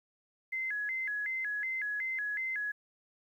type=tone with vibrato; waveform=sine; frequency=1864.7 Hz; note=A#6; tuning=in tune; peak=-32 dBFS; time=0.52-2.72 s; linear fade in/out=10 ms; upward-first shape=square; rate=2.7 Hz; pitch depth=180 cents each way; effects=11-bit